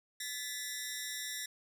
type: ring-modulated tone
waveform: 10% pulse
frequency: 1864.7 Hz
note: A#6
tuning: in tune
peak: -26 dBFS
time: 0.2-1.46 s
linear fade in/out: 5 ms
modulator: 130 Hz
effects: none